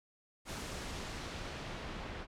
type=noise with low-pass filter sweep; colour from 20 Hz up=pink; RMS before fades=-43 dBFS; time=0.45-2.27 s; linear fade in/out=50 ms; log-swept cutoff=10000 to 2700 Hz; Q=0.73; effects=none